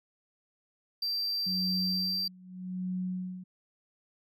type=tone; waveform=triangle; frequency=4699 Hz; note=D8; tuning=in tune; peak=-28 dBFS; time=1.02-2.28 s; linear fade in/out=5 ms
type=tone with tremolo; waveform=sine; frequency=183.5 Hz; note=F#3; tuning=14 cents flat; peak=-30 dBFS; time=1.46-3.44 s; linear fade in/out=10 ms; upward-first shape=sine; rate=0.82 Hz; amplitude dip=90%
effects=none